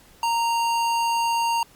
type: tone with hard clipping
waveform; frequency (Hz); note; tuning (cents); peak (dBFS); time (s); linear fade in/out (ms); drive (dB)
sine; 928; A#5; -8; -22; 0.23-1.63; 2; 18
effects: pink hiss -53 dBFS RMS until 1.75 s + Opus 48 kbps